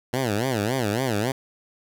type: tone with vibrato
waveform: 10% pulse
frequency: 116.54 Hz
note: A#2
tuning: in tune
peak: -14 dBFS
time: 0.13-1.32 s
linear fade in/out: 5 ms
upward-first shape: sine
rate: 3.6 Hz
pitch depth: 250 cents each way
effects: none